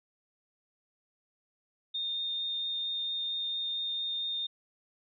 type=tone with vibrato; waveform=sine; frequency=3651 Hz; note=A#7; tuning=37 cents flat; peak=-31 dBFS; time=1.94-4.47 s; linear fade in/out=10 ms; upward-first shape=triangle; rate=4.4 Hz; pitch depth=8 cents each way; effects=none